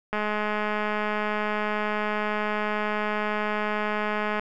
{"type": "click train", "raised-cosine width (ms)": 0.5, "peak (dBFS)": -13, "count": 901, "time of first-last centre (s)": [0.13, 4.395], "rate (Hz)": 211, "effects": []}